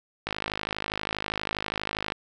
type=click train; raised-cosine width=0.3 ms; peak=-12 dBFS; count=98; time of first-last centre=0.27-2.121 s; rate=52.4 Hz; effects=none